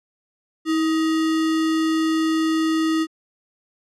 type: tone with sample-and-hold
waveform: sine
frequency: 320 Hz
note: D#4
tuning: 49 cents sharp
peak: -17 dBFS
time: 0.65-3.07 s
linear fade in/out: 50 ms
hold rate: 1575 Hz
effects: low-pass 7000 Hz 12 dB/octave